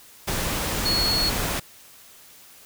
sine tone in noise, 4344 Hz, C#8, 36 cents flat, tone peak -21 dBFS, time 0.85-1.3 s, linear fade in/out 10 ms, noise pink, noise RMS -26 dBFS, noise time 0.27-1.6 s, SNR +2 dB, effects white hiss -49 dBFS RMS until 2.65 s

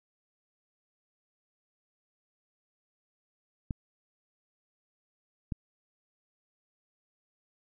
clicks, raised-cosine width 5 ms, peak -20 dBFS, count 2, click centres 3.708 / 5.522 s, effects none

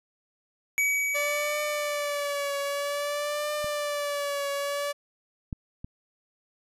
square tone with exponential decay, 2272 Hz, C#7, 42 cents sharp, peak -22 dBFS, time 0.78-3.68 s, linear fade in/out 0 ms, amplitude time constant 630 ms
sawtooth tone with vibrato, 580 Hz, D5, 22 cents flat, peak -24 dBFS, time 1.14-4.93 s, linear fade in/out 20 ms, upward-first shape triangle, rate 0.52 Hz, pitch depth 53 cents each way
clicks, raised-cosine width 5 ms, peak -29 / -20 / -25 dBFS, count 3, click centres 3.644 / 5.528 / 5.845 s
effects resampled to 32000 Hz

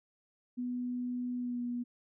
sine tone with pitch glide, 246.9 to 242.4 Hz, B3 to B3, 0 to -32 cents, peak -33 dBFS, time 0.57-1.84 s, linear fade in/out 20 ms, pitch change -32 cents, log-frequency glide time 1.37-1.61 s, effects none

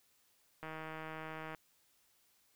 click train, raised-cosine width 0.5 ms, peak -30 dBFS, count 146, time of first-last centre 0.63-1.548 s, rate 158 Hz, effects white hiss -72 dBFS RMS until 2.55 s

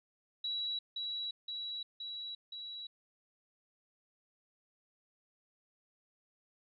sine tone with echo, 3905 Hz, B7, 20 cents flat, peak -34 dBFS, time 0.44-0.79 s, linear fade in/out 5 ms, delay 520 ms, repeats 4, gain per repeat -2 dB, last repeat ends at 2.87 s, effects none

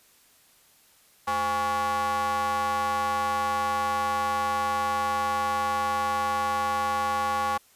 square ring-modulated tone, 150 Hz, D3, 37 cents sharp, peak -22 dBFS, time 1.27-7.58 s, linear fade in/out 10 ms, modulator 970 Hz, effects white hiss -59 dBFS RMS until 7.75 s + resampled to 32000 Hz

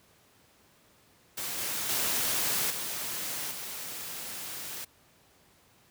white noise with level steps, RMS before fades -35 / -33 / -29 / -35 / -39 dBFS, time 1.37-4.85 s, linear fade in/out 10 ms, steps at 1.58 / 1.89 / 2.7 / 3.51 s, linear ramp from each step 5 ms, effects pink hiss -62 dBFS RMS until 5.9 s + high-pass 80 Hz 12 dB/octave

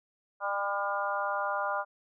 harmonic tone with a mistuned harmonic, 200 Hz, G3, 35 cents sharp, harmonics 3 / 4 / 5 / 6 / 7, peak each -35 / -35 / -35 / -35 / -35 dBFS, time 0.4-1.85 s, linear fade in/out 50 ms, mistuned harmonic 7, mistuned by +20 cents, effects none

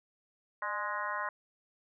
harmonic tone with a mistuned harmonic, 208.5 Hz, G#3, 7 cents sharp, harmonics 3 / 4 / 5 / 6 / 7 / 8 / 9, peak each -43 / -44 / -36 / -43 / -40 / -44 / -41 dBFS, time 0.62-1.29 s, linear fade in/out 2 ms, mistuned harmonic 3, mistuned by -60 cents, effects none

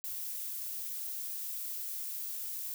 violet noise, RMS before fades -39 dBFS, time 0.04-2.74 s, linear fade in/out 0 ms, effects none

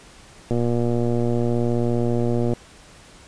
click train, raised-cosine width 2 ms, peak -10 dBFS, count 242, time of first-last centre 0.51-2.535 s, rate 119 Hz, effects pink hiss -47 dBFS RMS until 3.27 s + resampled to 22050 Hz

